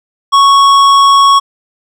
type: tone with hard clipping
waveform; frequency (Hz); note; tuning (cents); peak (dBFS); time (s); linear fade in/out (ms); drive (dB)
triangle; 1108.7; C#6; 0; -5; 0.32-1.4; 20; 15
effects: none